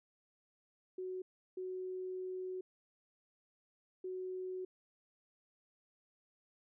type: tone bursts at uneven times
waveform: sine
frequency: 370.6 Hz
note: F#4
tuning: 3 cents sharp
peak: -39 dBFS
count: 3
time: 0.98-1.22 / 1.57-2.61 / 4.04-4.65 s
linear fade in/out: 5 ms
effects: none